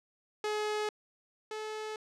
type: tone pair in turn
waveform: sawtooth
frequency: 423.5 / 431.6 Hz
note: G#4 / A4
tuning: +34 / -33 cents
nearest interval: unison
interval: 33 cents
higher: second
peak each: -27 / -33 dBFS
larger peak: first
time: 0.44-0.89 / 1.51-1.96 s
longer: neither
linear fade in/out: 2 ms
effects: low-pass 7000 Hz 12 dB/octave